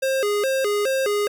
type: tone with vibrato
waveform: square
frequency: 468.6 Hz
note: A#4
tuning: 9 cents sharp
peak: -20 dBFS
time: 0.02-1.28 s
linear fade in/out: 10 ms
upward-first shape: square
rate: 2.4 Hz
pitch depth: 220 cents each way
effects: none